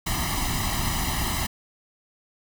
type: noise with comb filter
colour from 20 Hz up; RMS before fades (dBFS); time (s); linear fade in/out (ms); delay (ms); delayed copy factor
pink; -26; 0.06-1.47; 10; 1; +0.9
effects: none

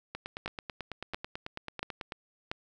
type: two click trains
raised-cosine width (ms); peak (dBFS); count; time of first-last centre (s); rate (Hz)
0.3; -17 / -21; 4 / 19; 0.46-2.515 / 0.15-2.122; 1.46 / 9.13
effects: none

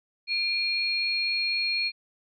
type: tone pair together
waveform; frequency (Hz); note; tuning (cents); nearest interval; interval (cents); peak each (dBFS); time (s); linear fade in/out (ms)
sine; 2400 / 4276; D7 / C8; +37 / +37; minor seventh; 1000; -27; 0.27-1.92; 50
effects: none

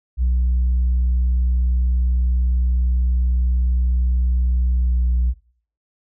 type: tone with pitch glide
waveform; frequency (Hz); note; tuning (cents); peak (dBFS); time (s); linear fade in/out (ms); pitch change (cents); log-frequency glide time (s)
sine; 61.74 to 60.89; B1 to B1; 0 to -24; -13; 0.17-5.34; 50; -24; 4.77-5.01
effects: noise-tail reverb RT60 0.5 s tail -19 dB re dry + tanh soft clip ceiling -13 dBFS

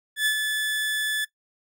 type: tone with ADSR envelope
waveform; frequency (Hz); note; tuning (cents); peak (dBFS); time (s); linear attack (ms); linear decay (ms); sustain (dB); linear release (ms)
30% pulse; 1732; A6; -28; -16; 0.16-1.25; 99; 83; -5; 10
effects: noise-tail reverb RT60 0.1 s tail -17 dB re dry

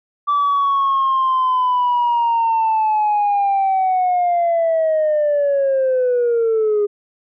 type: linear sweep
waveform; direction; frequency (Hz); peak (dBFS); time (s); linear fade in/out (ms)
sine; down; 1163 to 407.9; -12; 0.27-6.87; 20
effects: tanh soft clip ceiling -11 dBFS

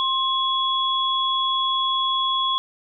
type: tone pair together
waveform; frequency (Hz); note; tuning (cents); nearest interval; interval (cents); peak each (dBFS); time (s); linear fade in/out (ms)
sine; 1060 / 3365; C6 / G#7; +22 / +22; octave + minor sixth; 2000; -22; 0-2.58; 0
effects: none

